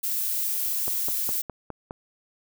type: noise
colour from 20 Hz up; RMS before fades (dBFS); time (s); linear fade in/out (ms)
violet; -27; 0.03-1.42; 10
type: click train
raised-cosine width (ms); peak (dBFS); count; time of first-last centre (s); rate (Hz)
1; -20; 6; 0.88-1.909; 4.86
effects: none